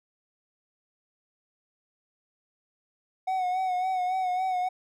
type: tone with vibrato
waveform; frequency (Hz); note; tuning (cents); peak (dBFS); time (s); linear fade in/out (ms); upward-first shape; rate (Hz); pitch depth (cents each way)
triangle; 740; F#5; 0; -23; 3.27-4.69; 10; sine; 3.6; 42
effects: none